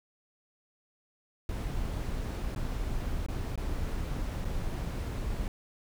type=noise with dropouts; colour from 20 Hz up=brown; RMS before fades=-33 dBFS; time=1.49-5.48 s; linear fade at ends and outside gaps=1 ms; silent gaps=2.549-2.561 / 3.263-3.285 / 3.557-3.576 / 4.447-4.451 s; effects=none